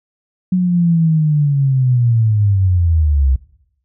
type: linear sweep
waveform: sine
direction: down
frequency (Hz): 185 to 63.5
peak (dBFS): -10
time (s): 0.52-3.36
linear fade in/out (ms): 5
effects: noise-tail reverb RT60 0.8 s tail -19 dB re dry